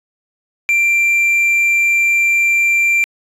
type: tone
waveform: triangle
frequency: 2362 Hz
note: D7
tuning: 9 cents sharp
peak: -9 dBFS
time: 0.69-3.04 s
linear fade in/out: 0 ms
effects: resampled to 32000 Hz